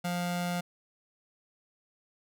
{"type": "tone pair together", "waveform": "sawtooth", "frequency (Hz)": [175.9, 351.8], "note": ["F3", "F4"], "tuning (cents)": [13, 13], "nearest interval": "octave", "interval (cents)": 1200, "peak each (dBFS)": [-26, -31], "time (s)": [0.04, 0.61], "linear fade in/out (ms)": 10, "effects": []}